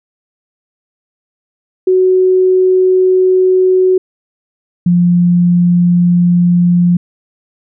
sine tone pair in turn, 371.6 / 175.37 Hz, F#4 / F3, +7 / +7 cents, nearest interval octave + minor second, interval 1300 cents, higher first, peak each -6 dBFS, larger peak neither, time 1.87-3.98 / 4.86-6.97 s, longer neither, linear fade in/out 5 ms, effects none

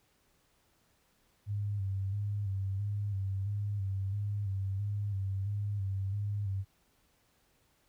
sine tone with vibrato, 99.7 Hz, G2, 30 cents sharp, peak -31 dBFS, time 1.46-6.65 s, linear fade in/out 50 ms, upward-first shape square, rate 1.5 Hz, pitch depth 47 cents each way, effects pink hiss -71 dBFS RMS until 7.88 s

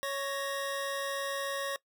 25% pulse tone pair together, 554.4 / 1866.8 Hz, C#5 / A#6, 0 / +2 cents, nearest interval octave + major sixth, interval 2102 cents, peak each -30 / -35 dBFS, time 0.03-1.76 s, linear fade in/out 0 ms, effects noise-tail reverb RT60 0.1 s tail -21 dB re dry

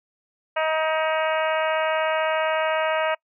harmonic tone with a mistuned harmonic, 315.7 Hz, D#4, 25 cents sharp, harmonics 2 / 3 / 4 / 5 / 6 / 7 / 8 / 9, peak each -23 / -27 / -29 / -31 / -33 / -34 / -35 / -36 dBFS, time 0.56-3.15 s, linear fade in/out 10 ms, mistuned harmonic 7, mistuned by +28 cents, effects noise-tail reverb RT60 0.1 s tail -26 dB re dry

